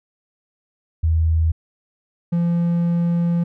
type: tone pair in turn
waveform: sine / triangle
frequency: 80.8 / 171.21 Hz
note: E2 / F3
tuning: -34 / -34 cents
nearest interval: octave + minor second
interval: 1300 cents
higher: second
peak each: -14 dBFS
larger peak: neither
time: 1.03-1.52 / 2.32-3.44 s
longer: second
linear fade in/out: 10 ms
effects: none